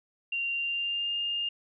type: tone with pitch glide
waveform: sine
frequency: 2770 to 2818 Hz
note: F7 to F7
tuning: -15 to +15 cents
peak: -28 dBFS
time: 0.32-1.49 s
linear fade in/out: 5 ms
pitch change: +30 cents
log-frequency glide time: 0.52-1.17 s
effects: none